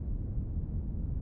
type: low-pass noise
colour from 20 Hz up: pink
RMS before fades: -34 dBFS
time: 0-1.21 s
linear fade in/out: 5 ms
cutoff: 140 Hz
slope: 12 dB/octave
effects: none